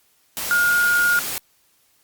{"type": "tone in noise", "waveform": "sine", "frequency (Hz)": 1427, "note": "F6", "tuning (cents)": 37, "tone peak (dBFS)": -15, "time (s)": [0.51, 1.19], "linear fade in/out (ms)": 0, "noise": "white", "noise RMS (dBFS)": -27, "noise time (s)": [0.37, 1.38], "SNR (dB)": 9, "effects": ["white hiss -61 dBFS RMS until 2.03 s", "Opus 48 kbps"]}